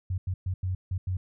sine tone bursts at uneven times, 92.5 Hz, F#2, in tune, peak -26 dBFS, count 6, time 0.1-0.18 / 0.27-0.34 / 0.46-0.54 / 0.63-0.75 / 0.91-0.98 / 1.07-1.17 s, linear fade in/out 5 ms, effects none

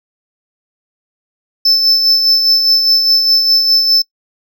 triangle tone with tremolo, 5274 Hz, E8, in tune, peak -5 dBFS, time 1.65-4.02 s, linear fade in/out 5 ms, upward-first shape sine, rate 4.9 Hz, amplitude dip 45%, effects noise-tail reverb RT60 0.1 s tail -23 dB re dry

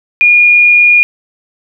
sine tone with frequency modulation, 2432 Hz, D#7, 40 cents flat, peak -3 dBFS, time 0.21-1.03 s, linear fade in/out 0 ms, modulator 28 Hz, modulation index 0.3, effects none

